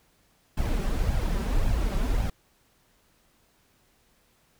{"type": "noise with flanger", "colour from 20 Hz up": "brown", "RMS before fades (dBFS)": -25, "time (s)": [0.57, 2.3], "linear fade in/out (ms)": 5, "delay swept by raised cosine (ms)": [1.2, 5.2], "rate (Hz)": 1.8, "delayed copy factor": 0.6, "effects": ["pink hiss -65 dBFS RMS until 4.59 s"]}